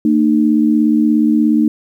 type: tone pair together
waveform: sine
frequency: 226.6 / 303.5 Hz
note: A#3 / D#4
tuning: -49 / -43 cents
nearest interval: perfect fourth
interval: 506 cents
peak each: -12 dBFS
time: 0.05-1.68 s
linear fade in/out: 2 ms
effects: 8-bit